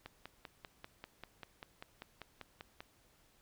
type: click train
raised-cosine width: 0.3 ms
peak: -30 dBFS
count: 15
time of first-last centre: 0.06-2.805 s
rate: 5.1 Hz
effects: pink hiss -69 dBFS RMS until 3.41 s